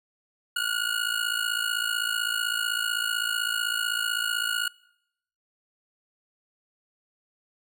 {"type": "ring-modulated tone", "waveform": "25% pulse", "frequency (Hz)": 1445, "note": "F#6", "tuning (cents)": -41, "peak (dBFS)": -19, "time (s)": [0.56, 4.68], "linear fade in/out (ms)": 2, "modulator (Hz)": 27.9, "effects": ["noise-tail reverb RT60 0.8 s tail -25 dB re dry"]}